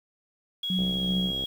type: tone with pitch glide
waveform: sine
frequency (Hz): 3322 to 3299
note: G#7 to G#7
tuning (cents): 0 to -12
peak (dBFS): -28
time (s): 0.63-1.46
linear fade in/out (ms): 5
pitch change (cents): -12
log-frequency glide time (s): 0.84-1.02
type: tone with tremolo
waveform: sine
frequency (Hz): 185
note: F#3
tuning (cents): 0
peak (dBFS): -24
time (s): 0.7-1.31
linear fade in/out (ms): 2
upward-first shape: sine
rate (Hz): 2.7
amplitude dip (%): 50
type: click train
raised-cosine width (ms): 2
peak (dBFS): -24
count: 44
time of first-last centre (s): 0.79-1.439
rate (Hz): 66.3
effects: 8-bit